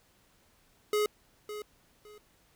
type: tone with echo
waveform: square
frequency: 420.6 Hz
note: G#4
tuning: 22 cents sharp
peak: -26 dBFS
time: 0.93-1.06 s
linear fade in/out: 2 ms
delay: 560 ms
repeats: 2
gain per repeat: -12 dB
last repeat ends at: 2.18 s
effects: pink hiss -66 dBFS RMS until 2.55 s